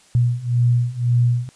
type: beating tone pair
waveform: sine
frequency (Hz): 119.8 / 121.7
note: A#2 / B2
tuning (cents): +48 / -25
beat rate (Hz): 1.9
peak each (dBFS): -19 / -17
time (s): 0.15-1.49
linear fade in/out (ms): 0
effects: white hiss -52 dBFS RMS until 1.55 s + resampled to 22050 Hz